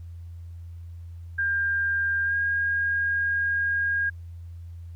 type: tone with pitch glide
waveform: sine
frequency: 1600 to 1626.1 Hz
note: G6 to G#6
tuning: +35 to -37 cents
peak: -22 dBFS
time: 1.38-4.1 s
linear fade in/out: 10 ms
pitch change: +28 cents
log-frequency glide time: 2.24-2.35 s
effects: added 85 Hz sine -37 dBFS peak until 4.95 s + pink hiss -67 dBFS RMS until 4.95 s